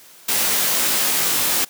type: noise with comb filter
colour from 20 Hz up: white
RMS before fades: -19 dBFS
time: 0.28-1.65 s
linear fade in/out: 10 ms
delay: 18 ms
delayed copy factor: +0.7
effects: white hiss -46 dBFS RMS until 1.69 s + high-pass 150 Hz 12 dB/octave